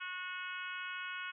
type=harmonic tone; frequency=365.2 Hz; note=F#4; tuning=23 cents flat; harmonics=3 / 4 / 5 / 6 / 7 / 8 / 9; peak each=-47 / -42 / -52 / -49 / -47 / -50 / -55 dBFS; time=0-1.32 s; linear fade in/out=20 ms; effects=none

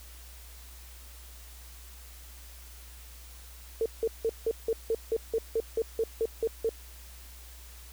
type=tone bursts; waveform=sine; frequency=451 Hz; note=A4; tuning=43 cents sharp; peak=-24 dBFS; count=14; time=3.81-6.692 s; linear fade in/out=2 ms; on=48 ms; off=170 ms; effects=added 60 Hz sine -47 dBFS peak until 7.92 s + white hiss -52 dBFS RMS until 7.92 s

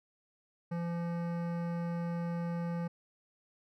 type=tone with hard clipping; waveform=sine; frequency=170.8 Hz; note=F3; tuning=38 cents flat; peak=-35 dBFS; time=0.71-2.88 s; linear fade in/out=10 ms; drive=16 dB; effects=none

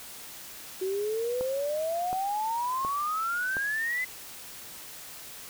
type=exponential sweep; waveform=sine; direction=up; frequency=370 to 2046 Hz; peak=-27 dBFS; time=0.81-4.05 s; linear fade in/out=10 ms
type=click train; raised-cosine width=1 ms; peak=-22 dBFS; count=4; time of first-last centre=1.41-3.568 s; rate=1.39 Hz
effects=white hiss -44 dBFS RMS until 5.49 s

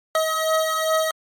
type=beating tone pair; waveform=25% pulse; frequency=635 / 637.5 Hz; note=D#5 / D#5; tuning=+35 / +42 cents; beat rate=2.5 Hz; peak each=-17 / -20 dBFS; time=0.15-1.11 s; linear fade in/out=2 ms; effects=MP3 64 kbps

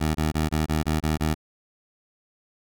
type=tone bursts; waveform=15% pulse; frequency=77.78 Hz; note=D#2; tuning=in tune; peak=-15 dBFS; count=8; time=0-1.347 s; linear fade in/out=20 ms; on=150 ms; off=21 ms; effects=none

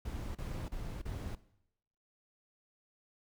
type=noise bursts; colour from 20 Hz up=brown; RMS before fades=-40 dBFS; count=4; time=0.05-1.352 s; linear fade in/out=5 ms; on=300 ms; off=34 ms; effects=noise-tail reverb RT60 0.8 s tail -18 dB re dry

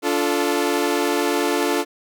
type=chord; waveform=sawtooth; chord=D minor; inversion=none; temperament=equal with one note detuned; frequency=289.5 / 349.2 / 440 Hz; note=D4 / F4 / A4; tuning=-25 / 0 / 0 cents; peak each=-19 dBFS; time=0.02-1.85 s; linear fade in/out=50 ms; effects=none

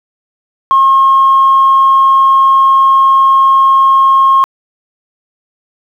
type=tone; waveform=sine; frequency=1077 Hz; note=C6; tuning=50 cents sharp; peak=-3 dBFS; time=0.71-4.44 s; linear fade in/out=0 ms; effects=tanh soft clip ceiling 0 dBFS + 7-bit

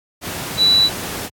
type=tone in noise; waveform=sine; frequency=3951 Hz; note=B7; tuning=in tune; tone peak=-10 dBFS; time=0.57-0.9 s; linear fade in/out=50 ms; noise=pink; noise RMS=-26 dBFS; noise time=0.21-1.3 s; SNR=+13 dB; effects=high-pass 80 Hz 12 dB/octave + AAC 64 kbps

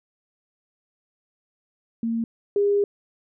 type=tone pair in turn; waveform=sine; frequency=229 / 405.7 Hz; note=A#3 / G#4; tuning=-31 / -41 cents; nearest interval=minor seventh; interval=990 cents; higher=second; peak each=-22 / -17 dBFS; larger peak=second; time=2.03-2.24 / 2.56-2.84 s; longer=second; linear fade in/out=2 ms; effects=none

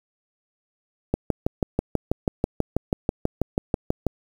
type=click train; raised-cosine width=2 ms; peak=-7 dBFS; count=19; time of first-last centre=1.14-4.067 s; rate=6.15 Hz; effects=7-bit

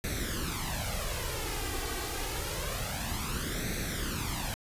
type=noise with flanger; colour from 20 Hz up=pink; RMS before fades=-34 dBFS; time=0.04-4.54 s; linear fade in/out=0 ms; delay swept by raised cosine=0.49 to 2.59 ms; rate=0.27 Hz; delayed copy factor=+0.7; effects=resampled to 32000 Hz

